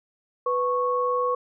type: tone pair together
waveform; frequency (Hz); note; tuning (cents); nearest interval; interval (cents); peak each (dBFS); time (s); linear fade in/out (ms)
sine; 495.7 / 1103; B4 / C#6; +6 / -9; octave + major second; 1385; -24; 0.46-1.35; 5
effects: none